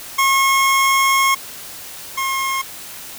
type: tone pair in turn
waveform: 25% pulse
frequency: 1084 / 1074 Hz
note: C#6 / C6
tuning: -39 / +45 cents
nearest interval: unison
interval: 16 cents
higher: first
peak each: -9 / -15 dBFS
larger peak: first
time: 0.18-1.35 / 2.17-2.62 s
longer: first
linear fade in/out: 10 ms
effects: white hiss -34 dBFS RMS until 3.18 s